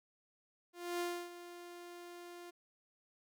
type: tone with ADSR envelope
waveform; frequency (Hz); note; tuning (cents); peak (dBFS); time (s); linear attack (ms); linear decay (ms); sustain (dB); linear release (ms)
sawtooth; 349.5; F4; +1; -31; 0.73-2.51; 270; 290; -14; 14
effects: none